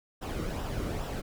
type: noise with flanger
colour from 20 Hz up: brown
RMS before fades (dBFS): -34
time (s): 0.21-1.22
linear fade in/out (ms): 20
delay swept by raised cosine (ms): 0.45 to 1.19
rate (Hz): 2.4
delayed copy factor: -0.5
effects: none